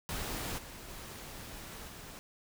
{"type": "noise with level steps", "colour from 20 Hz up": "pink", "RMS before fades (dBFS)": [-38, -48, -46, -48], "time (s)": [0.09, 2.19], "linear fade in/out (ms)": 0, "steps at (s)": [0.57, 0.88, 1.87], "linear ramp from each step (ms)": 20, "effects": []}